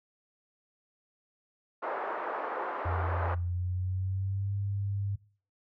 white band-pass noise, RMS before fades -35 dBFS, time 1.82-3.35 s, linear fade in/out 10 ms, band 380 to 1300 Hz, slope 24 dB/octave
sine tone with pitch glide, 87 to 99.94 Hz, F2 to G2, -6 to +34 cents, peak -29 dBFS, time 2.85-5.16 s, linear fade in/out 10 ms, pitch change +240 cents, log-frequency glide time 3.35-4.54 s
effects noise-tail reverb RT60 0.4 s tail -20 dB re dry

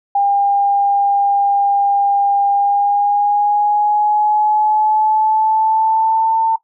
sine tone with pitch glide, 803 to 896.1 Hz, G5 to A5, +41 to +31 cents, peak -11 dBFS, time 0.15-6.56 s, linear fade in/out 5 ms, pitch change +190 cents, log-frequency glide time 2.5-6.4 s, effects noise-tail reverb RT60 0.1 s tail -18 dB re dry

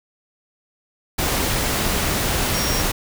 sine tone in noise, 5588 Hz, F8, in tune, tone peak -26 dBFS, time 2.54-2.82 s, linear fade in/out 10 ms, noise pink, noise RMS -21 dBFS, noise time 1.18-2.92 s, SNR -8 dB, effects none

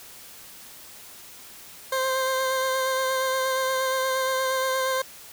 20% pulse tone with vibrato, 524 Hz, C5, 2 cents sharp, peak -18 dBFS, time 1.92-5.02 s, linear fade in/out 5 ms, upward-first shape sine, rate 8.5 Hz, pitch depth 17 cents each way, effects white hiss -45 dBFS RMS until 5.32 s

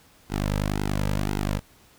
sawtooth tone with flanger, 50.4 Hz, G1, 49 cents sharp, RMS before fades -26 dBFS, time 0.29-1.61 s, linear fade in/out 50 ms, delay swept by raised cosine 1.7 to 2.8 ms, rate 1.9 Hz, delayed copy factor -0.9, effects pink hiss -56 dBFS RMS until 1.98 s

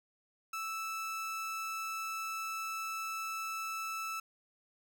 30% pulse tone, 1315 Hz, E6, 5 cents flat, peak -34 dBFS, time 0.53-4.2 s, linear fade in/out 5 ms, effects none

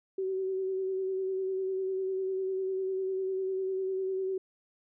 sine tone with vibrato, 379.8 Hz, F#4, 45 cents sharp, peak -29 dBFS, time 0.18-4.38 s, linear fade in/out 5 ms, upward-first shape sine, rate 10 Hz, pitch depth 25 cents each way, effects none

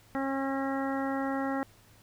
harmonic tone, 271.1 Hz, C#4, 38 cents flat, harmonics 1 / 2 / 3 / 4 / 5 / 6 / 7, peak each -31 / -36 / -36 / -42 / -40 / -45 / -42 dBFS, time 0.15-1.63 s, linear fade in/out 0 ms, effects added 105 Hz sine -60 dBFS peak until 2.02 s + pink hiss -60 dBFS RMS until 2.02 s

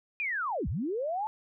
sine linear two-way sweep, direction down then up, 2489 to 51.7 to 890 Hz, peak -29 dBFS, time 0.2-1.27 s, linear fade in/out 0 ms, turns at 0.68 s, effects none

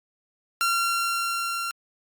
sawtooth tone with level ramp, 1373 Hz, F6, 30 cents flat, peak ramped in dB -17 to -24 dBFS, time 0.61-1.71 s, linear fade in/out 0 ms, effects Opus 48 kbps

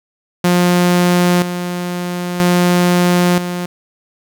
sawtooth tone with tremolo, 177.2 Hz, F3, 25 cents sharp, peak -6 dBFS, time 0.44-3.66 s, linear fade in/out 5 ms, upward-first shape square, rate 0.51 Hz, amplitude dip 65%, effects 8-bit

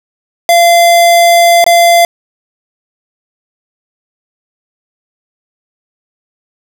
square tone with dropouts, 687 Hz, F5, 29 cents flat, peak -4 dBFS, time 0.49-2.05 s, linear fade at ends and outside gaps 1 ms, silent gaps 1.642-1.664 s, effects none

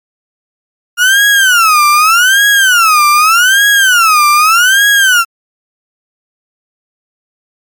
35% pulse tone with vibrato, 1400 Hz, F6, 4 cents sharp, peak -3 dBFS, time 0.97-5.25 s, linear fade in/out 50 ms, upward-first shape sine, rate 0.83 Hz, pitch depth 290 cents each way, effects MP3 96 kbps

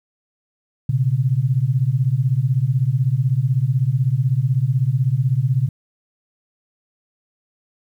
sine beating tone pair, 121.6 / 137.6 Hz, B2 / C#3, -26 / -12 cents, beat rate 16 Hz, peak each -18 dBFS, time 0.89-5.69 s, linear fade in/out 5 ms, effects 9-bit

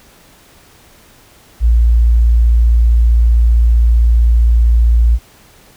sine tone, 57.7 Hz, A#1, 17 cents flat, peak -6 dBFS, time 1.6-5.19 s, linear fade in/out 50 ms, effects pink hiss -45 dBFS RMS until 5.76 s

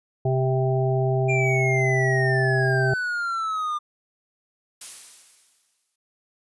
harmonic tone, 130.81 Hz, C3, in tune, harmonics 1 / 3 / 5 / 6, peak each -21 / -25 / -28 / -31 dBFS, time 0.25-2.94 s, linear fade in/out 5 ms
triangle exponential sweep, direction down, 2400 to 1197 Hz, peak -22 dBFS, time 1.28-3.79 s, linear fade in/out 20 ms
blue noise with exponential decay, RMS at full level -33 dBFS, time 4.81-5.96 s, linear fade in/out 5 ms, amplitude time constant 250 ms
effects resampled to 24000 Hz

